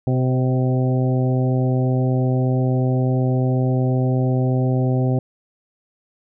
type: harmonic tone with a mistuned harmonic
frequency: 128.3 Hz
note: C3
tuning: 34 cents flat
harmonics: 1 / 2 / 3 / 4 / 5 / 6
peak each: -17 / -23 / -27 / -29 / -31 / -33 dBFS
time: 0.07-5.19 s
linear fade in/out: 2 ms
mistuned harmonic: 4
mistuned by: +18 cents
effects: none